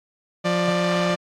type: tone pair together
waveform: sawtooth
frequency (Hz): 176 / 592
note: F3 / D5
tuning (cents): +14 / +14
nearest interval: octave + major sixth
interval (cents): 2100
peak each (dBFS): -18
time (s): 0.44-1.16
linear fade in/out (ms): 20
effects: low-pass 5000 Hz 12 dB/octave + AAC 48 kbps